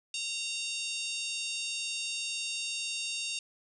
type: harmonic tone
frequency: 922 Hz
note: A#5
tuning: 19 cents flat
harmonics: 3 / 4 / 5 / 6 / 7 / 8 / 9 / 10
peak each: -37 / -39 / -41 / -43 / -44 / -45 / -46 / -47 dBFS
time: 0.14-3.39 s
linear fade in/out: 2 ms
effects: none